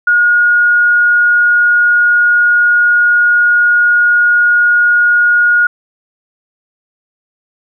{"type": "tone", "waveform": "sine", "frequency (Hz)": 1438, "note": "F#6", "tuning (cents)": -50, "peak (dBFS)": -6, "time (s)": [0.07, 5.67], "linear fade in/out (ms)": 5, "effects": []}